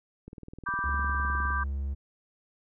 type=click train; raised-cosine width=3 ms; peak=-30 dBFS; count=25; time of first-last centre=0.28-1.504 s; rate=19.6 Hz
type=chord; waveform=sine; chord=G major; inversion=first; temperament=equal; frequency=987.8 / 1174.7 / 1568 Hz; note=B5 / D6 / G6; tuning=0 / 0 / 0 cents; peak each=-37 / -31 / -31 dBFS; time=0.66-1.64 s; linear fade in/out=10 ms
type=tone with pitch glide; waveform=triangle; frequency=70.9 to 69.28 Hz; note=C#2 to C#2; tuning=+40 to 0 cents; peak=-27 dBFS; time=0.84-1.95 s; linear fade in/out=20 ms; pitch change=-40 cents; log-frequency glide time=1.04-1.46 s
effects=none